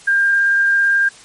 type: tone with vibrato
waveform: sine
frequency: 1600 Hz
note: G6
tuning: 35 cents sharp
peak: -11 dBFS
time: 0.07-1.09 s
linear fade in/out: 10 ms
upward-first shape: triangle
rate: 18 Hz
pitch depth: 9 cents each way
effects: white hiss -42 dBFS RMS until 1.24 s + MP3 48 kbps